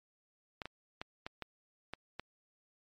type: clicks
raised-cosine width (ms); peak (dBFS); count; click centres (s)
0.3; -24; 7; 0.618 / 0.656 / 1.015 / 1.265 / 1.423 / 1.936 / 2.196
effects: MP3 48 kbps